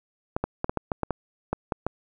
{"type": "clicks", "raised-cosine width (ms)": 1, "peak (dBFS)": -11, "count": 11, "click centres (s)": [0.365, 0.44, 0.644, 0.695, 0.773, 0.918, 1.033, 1.107, 1.53, 1.722, 1.866], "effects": []}